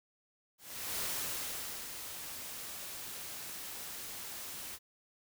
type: noise with ADSR envelope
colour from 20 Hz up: white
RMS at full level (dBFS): -36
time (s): 0.58-4.79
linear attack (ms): 430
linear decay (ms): 840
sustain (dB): -8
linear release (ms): 48
effects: none